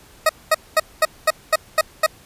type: tone bursts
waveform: 20% pulse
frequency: 629 Hz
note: D#5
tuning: 19 cents sharp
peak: -7 dBFS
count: 8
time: 0.26-2.064 s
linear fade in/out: 5 ms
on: 33 ms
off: 220 ms
effects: pink hiss -48 dBFS RMS until 2.25 s + resampled to 32000 Hz